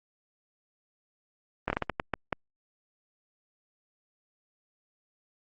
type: slowing click train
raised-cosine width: 0.5 ms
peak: -12 dBFS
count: 9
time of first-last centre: 1.68-2.328 s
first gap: 21 ms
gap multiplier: 1.37
effects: Opus 24 kbps